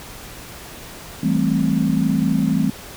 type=chord; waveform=sine; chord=A minor seventh; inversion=second; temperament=equal; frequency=164.81 / 196 / 220 / 261.6 Hz; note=E3 / G3 / A3 / C4; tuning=0 / 0 / 0 / 0 cents; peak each=-21 dBFS; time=1.23-2.7 s; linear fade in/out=5 ms; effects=pink hiss -37 dBFS RMS until 2.96 s